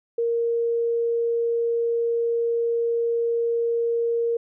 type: tone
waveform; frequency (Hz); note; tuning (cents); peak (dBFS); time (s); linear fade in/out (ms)
sine; 466.2; A#4; 0; -20; 0.18-4.37; 5
effects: none